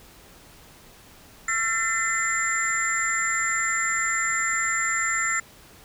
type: tone cluster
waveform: sine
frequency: 1353 / 1788 / 2046 / 7230 Hz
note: E6 / A6 / C7 / A8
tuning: +45 / +27 / -39 / +46 cents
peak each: -27 dBFS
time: 1.48-5.4 s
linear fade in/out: 5 ms
effects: tanh soft clip ceiling -13 dBFS + pink hiss -50 dBFS RMS until 5.84 s